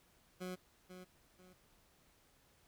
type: tone with echo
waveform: 20% pulse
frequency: 182.9 Hz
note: F#3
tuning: 20 cents flat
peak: -37 dBFS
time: 0.4-0.56 s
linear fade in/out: 20 ms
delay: 490 ms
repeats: 2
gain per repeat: -9 dB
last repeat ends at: 1.54 s
effects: pink hiss -70 dBFS RMS until 2.67 s